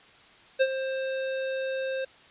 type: tone with ADSR envelope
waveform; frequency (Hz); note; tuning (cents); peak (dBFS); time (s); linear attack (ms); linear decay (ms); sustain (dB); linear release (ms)
square; 529; C5; +19; -18; 0.59-2.05; 24; 52; -11; 8
effects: white hiss -54 dBFS RMS until 2.3 s + resampled to 8000 Hz